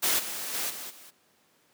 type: noise with level steps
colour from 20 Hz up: white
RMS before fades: -25 / -35 / -31 / -39 / -50 dBFS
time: 0.02-1.11 s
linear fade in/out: 20 ms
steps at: 0.18 / 0.53 / 0.69 / 0.89 s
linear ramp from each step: 20 ms
effects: pink hiss -65 dBFS RMS until 1.73 s + high-pass 200 Hz 12 dB/octave